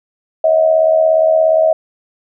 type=tone with amplitude modulation; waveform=sine; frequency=640 Hz; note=D#5; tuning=49 cents sharp; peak=-5 dBFS; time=0.44-1.73 s; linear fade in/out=5 ms; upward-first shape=sine; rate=77.1 Hz; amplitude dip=65%; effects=none